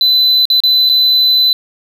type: tone with dropouts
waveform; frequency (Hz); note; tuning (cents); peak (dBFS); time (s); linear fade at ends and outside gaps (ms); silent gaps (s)
triangle; 4014; B7; +27; -6; 0.01-1.53; 1; 0.454-0.501 / 0.603-0.636 / 0.891-0.897
effects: none